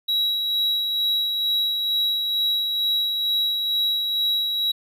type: tone with tremolo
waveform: triangle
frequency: 3876 Hz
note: B7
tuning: 33 cents flat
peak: -17 dBFS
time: 0.08-4.72 s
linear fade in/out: 10 ms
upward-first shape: sine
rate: 2.2 Hz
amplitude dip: 35%
effects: none